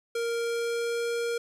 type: tone with pitch glide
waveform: square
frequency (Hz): 466.2 to 469.4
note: A#4 to A#4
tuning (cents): 0 to +12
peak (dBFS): -28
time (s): 0.15-1.38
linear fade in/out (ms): 5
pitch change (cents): +12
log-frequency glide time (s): 0.36-1.07
effects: low-pass 11000 Hz 12 dB/octave + 11-bit